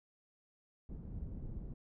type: low-pass noise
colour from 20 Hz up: pink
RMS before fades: -44 dBFS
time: 0.89-1.74 s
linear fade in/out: 5 ms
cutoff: 190 Hz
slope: 12 dB/octave
effects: none